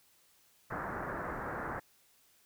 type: low-pass noise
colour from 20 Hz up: white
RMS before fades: -39 dBFS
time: 0.7-1.8 s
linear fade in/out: 10 ms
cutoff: 1700 Hz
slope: 48 dB/octave
effects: white hiss -67 dBFS RMS until 2.45 s